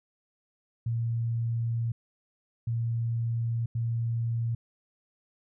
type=tone bursts at uneven times; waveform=sine; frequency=116 Hz; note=A#2; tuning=8 cents flat; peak=-26 dBFS; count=3; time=0.86-1.92 / 2.67-3.66 / 3.75-4.55 s; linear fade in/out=5 ms; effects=none